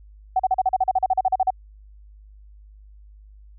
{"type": "tone bursts", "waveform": "sine", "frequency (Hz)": 752, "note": "F#5", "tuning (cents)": 28, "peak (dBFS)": -15, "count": 16, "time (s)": [0.36, 1.505], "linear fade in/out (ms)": 5, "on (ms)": 35, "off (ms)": 39, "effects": ["added 51 Hz sine -44 dBFS peak until 3.58 s"]}